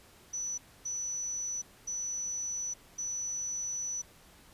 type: tone bursts at uneven times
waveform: sine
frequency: 5950 Hz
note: F#8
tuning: 9 cents sharp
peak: -33 dBFS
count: 4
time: 0.33-0.58 / 0.85-1.62 / 1.87-2.74 / 2.98-4.02 s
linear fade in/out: 10 ms
effects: pink hiss -58 dBFS RMS until 4.53 s + resampled to 32000 Hz